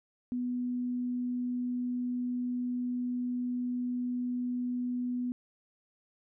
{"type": "tone", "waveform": "sine", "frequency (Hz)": 246.9, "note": "B3", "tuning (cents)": 0, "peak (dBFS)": -30, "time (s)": [0.32, 5.32], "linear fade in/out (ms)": 0, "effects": []}